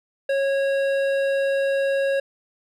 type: tone with hard clipping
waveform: triangle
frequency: 549 Hz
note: C#5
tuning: 17 cents flat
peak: -21 dBFS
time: 0.29-2.2 s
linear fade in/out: 5 ms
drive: 15 dB
effects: none